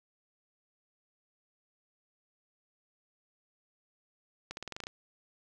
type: accelerating click train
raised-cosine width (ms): 0.2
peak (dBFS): -22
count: 9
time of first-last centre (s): 4.51-4.869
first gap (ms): 61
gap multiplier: 0.91
effects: none